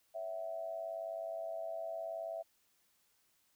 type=tone with amplitude modulation; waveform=sine; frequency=659.3 Hz; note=E5; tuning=in tune; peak=-35 dBFS; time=0.14-2.43 s; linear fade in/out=20 ms; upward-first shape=sine; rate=99.2 Hz; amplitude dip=75%; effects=white hiss -74 dBFS RMS until 3.55 s